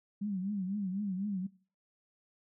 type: tone with vibrato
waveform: sine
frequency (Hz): 195.6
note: G3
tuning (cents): -4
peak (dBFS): -32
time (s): 0.21-1.47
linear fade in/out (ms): 10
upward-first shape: triangle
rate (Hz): 4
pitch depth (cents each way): 150
effects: noise-tail reverb RT60 0.4 s tail -21 dB re dry